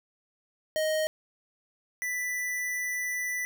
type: tone pair in turn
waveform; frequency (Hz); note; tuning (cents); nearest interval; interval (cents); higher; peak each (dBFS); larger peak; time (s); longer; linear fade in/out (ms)
square; 624 / 1981.1; D#5 / B6; +5 / +5; octave + minor sixth; 2000; second; -26 / -30; first; 0.76-1.07 / 2.02-3.45; second; 0
effects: none